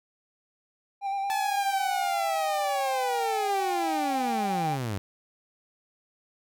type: tone with vibrato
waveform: triangle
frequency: 790 Hz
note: G5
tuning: 13 cents sharp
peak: -25 dBFS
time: 1.01-4.78 s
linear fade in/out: 50 ms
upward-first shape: square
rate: 8.9 Hz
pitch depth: 19 cents each way
type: linear sweep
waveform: sawtooth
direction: down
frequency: 870 to 92 Hz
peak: -25 dBFS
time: 1.3-4.98 s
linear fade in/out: 0 ms
effects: none